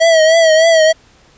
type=tone with vibrato; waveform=square; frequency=646 Hz; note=E5; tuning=35 cents flat; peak=-7 dBFS; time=0-0.93 s; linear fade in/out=20 ms; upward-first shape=triangle; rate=3.3 Hz; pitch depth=68 cents each way; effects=pink hiss -48 dBFS RMS until 1.37 s + resampled to 16000 Hz